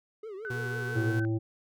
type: tone with vibrato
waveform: triangle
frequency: 412 Hz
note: G#4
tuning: 14 cents flat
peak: -36 dBFS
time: 0.23-1.12 s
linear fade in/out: 5 ms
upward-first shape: triangle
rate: 6 Hz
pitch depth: 190 cents each way
type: tone with pitch glide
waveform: sine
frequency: 1507 to 1533.3 Hz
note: F#6 to G6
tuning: +31 to -39 cents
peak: -35 dBFS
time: 0.45-1.25 s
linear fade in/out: 0 ms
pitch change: +30 cents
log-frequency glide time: 0.69-1.13 s
type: tone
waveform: 40% pulse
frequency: 121.3 Hz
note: B2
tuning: 31 cents flat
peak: -33 dBFS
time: 0.5-1.2 s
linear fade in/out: 5 ms
type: harmonic tone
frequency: 110.9 Hz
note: A2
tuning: 14 cents sharp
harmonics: 1 / 3 / 5 / 7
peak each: -28 / -30 / -45 / -49 dBFS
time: 0.95-1.39 s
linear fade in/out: 20 ms
effects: none